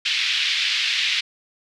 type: band-pass noise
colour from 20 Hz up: pink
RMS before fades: -22 dBFS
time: 0.05-1.21 s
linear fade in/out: 10 ms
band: 2300 to 4200 Hz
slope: 24 dB/octave
effects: none